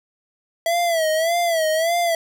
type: tone with vibrato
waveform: square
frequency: 659.3 Hz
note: E5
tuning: in tune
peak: -18 dBFS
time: 0.66-2.15 s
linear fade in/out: 2 ms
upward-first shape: sine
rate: 1.7 Hz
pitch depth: 96 cents each way
effects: none